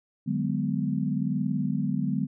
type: chord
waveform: sine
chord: G# half-diminished seventh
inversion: second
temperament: just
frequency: 149.51 / 186.89 / 207.7 / 249.2 Hz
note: D3 / F#3 / G#3 / B3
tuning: +31 / +18 / 0 / +16 cents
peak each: -30 dBFS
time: 0.26-2.27 s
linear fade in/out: 20 ms
effects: none